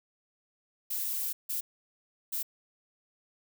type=noise bursts at uneven times; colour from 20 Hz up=violet; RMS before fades=-33 dBFS; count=3; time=0.9-1.33 / 1.49-1.61 / 2.32-2.43 s; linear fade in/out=10 ms; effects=none